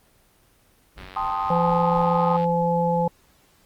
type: noise with tremolo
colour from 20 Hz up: brown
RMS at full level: -39 dBFS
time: 0.95-2.18 s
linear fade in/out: 20 ms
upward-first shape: triangle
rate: 4.1 Hz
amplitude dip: 95%
type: click train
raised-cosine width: 0.3 ms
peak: -24 dBFS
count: 138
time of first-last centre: 0.98-2.442 s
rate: 93.7 Hz
type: chord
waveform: sine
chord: A half-diminished seventh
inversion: third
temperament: equal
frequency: 784 / 880 / 1046.5 / 1244.5 Hz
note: G5 / A5 / C6 / Eb6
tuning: 0 / 0 / 0 / 0 cents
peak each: -28 dBFS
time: 1.16-2.37 s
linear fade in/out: 5 ms
type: harmonic tone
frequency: 170.9 Hz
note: F3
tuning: 37 cents flat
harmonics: 1 / 3 / 5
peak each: -23 / -23 / -23 dBFS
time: 1.5-3.08 s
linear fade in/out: 5 ms
effects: pink hiss -59 dBFS RMS until 3.65 s + Opus 24 kbps